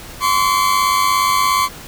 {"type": "tone pair together", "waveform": "40% pulse", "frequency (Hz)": [1040, 1137.1], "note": ["C6", "C#6"], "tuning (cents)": [-11, 44], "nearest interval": "major second", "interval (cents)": 155, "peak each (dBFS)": -15, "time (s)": [0.2, 1.69], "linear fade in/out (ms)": 50, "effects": ["pink hiss -35 dBFS RMS until 1.87 s"]}